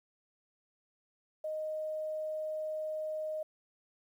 sine tone, 621 Hz, D#5, 3 cents flat, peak -34 dBFS, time 1.44-3.43 s, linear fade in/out 5 ms, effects 11-bit

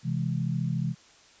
sine chord, C augmented, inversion none, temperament equal, 130.81 / 164.81 / 207.7 Hz, C3 / E3 / G#3, 0 / 0 / 0 cents, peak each -29 / -29 / -34 dBFS, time 0.03-0.95 s, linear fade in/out 50 ms, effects white hiss -56 dBFS RMS until 1.4 s + resampled to 16000 Hz

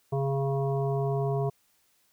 harmonic tone, 137.4 Hz, C#3, 15 cents flat, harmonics 1 / 3 / 5 / 7 / 8, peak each -27 / -30 / -34 / -41 / -44 dBFS, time 0.12-1.5 s, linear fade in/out 10 ms, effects white hiss -68 dBFS RMS until 2.12 s

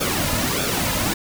pink noise with flanger, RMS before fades -22 dBFS, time 0-1.14 s, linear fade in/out 10 ms, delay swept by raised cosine 1 to 2.7 ms, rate 1.6 Hz, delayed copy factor -0.65, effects none

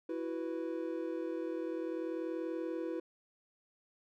triangle chord, E suspended second, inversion none, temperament equal, 329.6 / 370 / 493.9 Hz, E4 / F#4 / B4, 0 / 0 / 0 cents, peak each -36 / -40 / -39 dBFS, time 0.09-3 s, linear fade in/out 5 ms, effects none

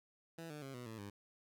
15% pulse tone with pitch steps, 165.2 / 149.75 / 135.74 / 123.05 / 111.54 / 101.11 Hz, E3 / D3 / C#3 / B2 / A2 / G#2, +4 / +34 / -36 / -6 / +24 / -46 cents, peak -40 dBFS, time 0.38-1.1 s, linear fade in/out 5 ms, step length 120 ms, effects none

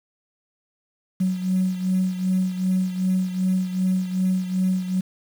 sine beating tone pair, 185.2 / 187.8 Hz, F#3 / F#3, +2 / +26 cents, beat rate 2.6 Hz, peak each -20 / -25 dBFS, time 1.2-5.01 s, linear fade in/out 10 ms, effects tanh soft clip ceiling -13 dBFS + 7-bit

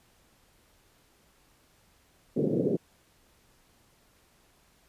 white band-pass noise, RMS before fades -27 dBFS, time 2.36-2.77 s, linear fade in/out 10 ms, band 130 to 490 Hz, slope 48 dB/octave, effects pink hiss -64 dBFS RMS until 4.88 s + resampled to 32000 Hz

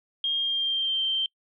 sine tone with pitch glide, 3227 to 3135 Hz, G7 to G7, +50 to -1 cents, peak -23 dBFS, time 0.24-1.26 s, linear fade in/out 2 ms, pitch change -51 cents, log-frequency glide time 0.37-1.03 s, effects noise-tail reverb RT60 0.1 s tail -25 dB re dry

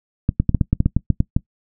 clicks, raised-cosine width 5 ms, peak -3 dBFS, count 12, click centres 0.291 / 0.4 / 0.493 / 0.547 / 0.612 / 0.73 / 0.804 / 0.86 / 0.966 / 1.103 / 1.204 / 1.365 s, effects noise-tail reverb RT60 0.1 s tail -21 dB re dry

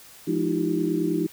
sine tone cluster, 172.3 / 210.6 / 307.5 / 337 / 386.3 Hz, F3 / G#3 / D#4 / E4 / G4, -23 / +24 / -20 / +38 / -25 cents, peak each -29 / -33 / -25 / -27 / -30 dBFS, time 0.27-1.27 s, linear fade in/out 10 ms, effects white hiss -48 dBFS RMS until 1.32 s

